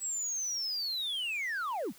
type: linear sweep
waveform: sine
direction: down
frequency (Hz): 7840 to 138.59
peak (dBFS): -29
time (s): 0-1.93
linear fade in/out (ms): 50
effects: tanh soft clip ceiling -31 dBFS + white hiss -57 dBFS RMS until 1.98 s